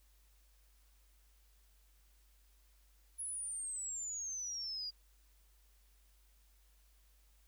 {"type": "exponential sweep", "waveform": "sine", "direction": "down", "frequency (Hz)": [10548, 4788], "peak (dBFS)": -39, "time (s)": [3.18, 4.91], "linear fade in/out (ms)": 20, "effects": ["added 50 Hz sine -65 dBFS peak until 7.47 s", "white hiss -73 dBFS RMS until 7.47 s"]}